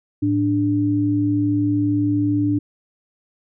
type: tone pair together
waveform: sine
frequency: 108.81 / 293.7 Hz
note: A2 / D4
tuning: -19 / 0 cents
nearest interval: octave + perfect fourth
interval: 1719 cents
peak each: -22 / -17 dBFS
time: 0.22-2.59 s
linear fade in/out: 10 ms
effects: none